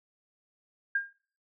sine tone with exponential decay, 1610 Hz, G6, 46 cents sharp, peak -22 dBFS, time 0.95-1.13 s, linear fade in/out 5 ms, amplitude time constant 38 ms, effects noise-tail reverb RT60 0.5 s tail -24 dB re dry

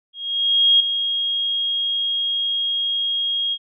sine tone with ADSR envelope, 3266 Hz, G#7, 30 cents flat, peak -10 dBFS, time 0.13-3.58 s, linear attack 670 ms, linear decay 6 ms, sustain -9 dB, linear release 54 ms, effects none

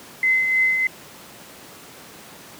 sine tone with tremolo, 2051 Hz, C7, 35 cents flat, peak -14 dBFS, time 0.23-0.87 s, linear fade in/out 2 ms, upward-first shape triangle, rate 3.2 Hz, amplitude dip 45%, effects pink hiss -42 dBFS RMS until 2.59 s + high-pass 150 Hz 12 dB/octave

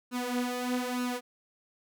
sawtooth tone with flanger, 247.8 Hz, B3, 6 cents sharp, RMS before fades -32 dBFS, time 0.11-1.21 s, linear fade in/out 50 ms, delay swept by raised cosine 0.73 to 5.73 ms, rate 1.1 Hz, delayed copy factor +0.7, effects none

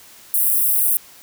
white high-pass noise, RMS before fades -17 dBFS, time 0.34-0.97 s, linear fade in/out 0 ms, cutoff 9500 Hz, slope 48 dB/octave, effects white hiss -45 dBFS RMS until 1.22 s

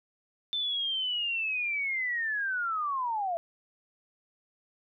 sine linear sweep, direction down, 3557 to 657 Hz, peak -28 dBFS, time 0.53-3.37 s, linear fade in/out 0 ms, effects none

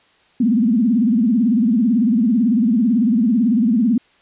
sine tone with vibrato, 230 Hz, A#3, 23 cents flat, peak -12 dBFS, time 0.4-3.98 s, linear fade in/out 5 ms, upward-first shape sine, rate 18 Hz, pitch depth 200 cents each way, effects white hiss -55 dBFS RMS until 4.21 s + resampled to 8000 Hz

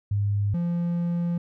sine / triangle tone pair in turn, 101.8 / 172.35 Hz, G#2 / F3, -34 / -23 cents, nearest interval major sixth, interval 911 cents, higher second, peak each -21 dBFS, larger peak neither, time 0.11-0.54 / 0.54-1.38 s, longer second, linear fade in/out 5 ms, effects none

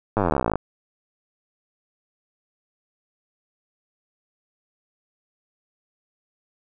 slowing click train, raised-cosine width 1 ms, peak -7 dBFS, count 29, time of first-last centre 0.17-0.556 s, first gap 9 ms, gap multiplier 1.03, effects none

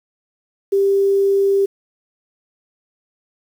sine tone with quantisation, 394.7 Hz, G4, 12 cents sharp, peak -12 dBFS, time 0.72-1.66 s, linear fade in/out 10 ms, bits 7, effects none

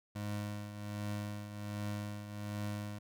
25% pulse tone with tremolo, 103.83 Hz, G#2, in tune, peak -32 dBFS, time 0.15-2.99 s, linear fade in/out 10 ms, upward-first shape triangle, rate 1.3 Hz, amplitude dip 65%, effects none

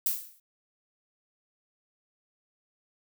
violet noise with exponential decay, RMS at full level -24 dBFS, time 0.06-0.4 s, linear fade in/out 2 ms, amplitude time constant 72 ms, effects none

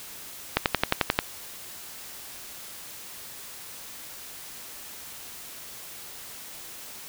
click train, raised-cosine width 0.3 ms, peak -3 dBFS, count 8, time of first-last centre 0.57-1.189 s, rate 11.3 Hz, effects white hiss -42 dBFS RMS until 7.08 s

